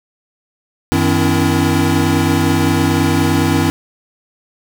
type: tone cluster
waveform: square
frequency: 93.4 / 157.8 / 256.3 / 285.9 / 333.9 Hz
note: F#2 / D#3 / C4 / D4 / E4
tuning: +17 / +25 / -36 / -46 / +22 cents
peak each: -19 dBFS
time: 0.92-3.7 s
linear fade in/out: 0 ms
effects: none